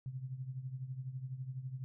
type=tone with tremolo; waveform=sine; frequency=130 Hz; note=C3; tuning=11 cents flat; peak=-36 dBFS; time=0.06-1.84 s; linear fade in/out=0 ms; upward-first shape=triangle; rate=12 Hz; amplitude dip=80%; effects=none